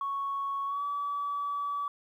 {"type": "tone with pitch glide", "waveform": "sine", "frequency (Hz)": [1108.7, 1146.5], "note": ["C#6", "D6"], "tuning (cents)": [0, -42], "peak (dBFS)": -29, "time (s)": [0.01, 1.88], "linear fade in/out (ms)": 2, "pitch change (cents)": 58, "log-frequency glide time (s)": [0.66, 0.83], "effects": ["tanh soft clip ceiling -25 dBFS", "11-bit"]}